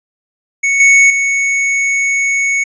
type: tone with level steps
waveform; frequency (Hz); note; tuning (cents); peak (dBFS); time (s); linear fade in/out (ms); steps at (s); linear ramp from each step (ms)
square; 2217; C#7; 0; -11 / -5 / -12; 0.63-2.64; 10; 0.8 / 1.1; 2
effects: resampled to 16000 Hz